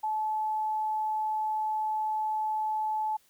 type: tone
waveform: sine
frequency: 864 Hz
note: A5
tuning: 32 cents flat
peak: -27 dBFS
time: 0.03-3.17 s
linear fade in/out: 10 ms
effects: white hiss -65 dBFS RMS until 3.29 s